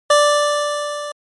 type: tone with level ramp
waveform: 25% pulse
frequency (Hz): 587.3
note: D5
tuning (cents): 0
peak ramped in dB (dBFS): -5 to -22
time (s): 0.1-1.12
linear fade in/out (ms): 5
effects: MP3 48 kbps